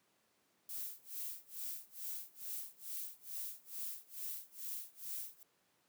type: noise with tremolo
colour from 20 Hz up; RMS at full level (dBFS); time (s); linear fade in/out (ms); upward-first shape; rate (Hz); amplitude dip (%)
violet; -42; 0.69-5.43; 2; sine; 2.3; 95
effects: pink hiss -75 dBFS RMS until 5.88 s + high-pass 200 Hz 12 dB/octave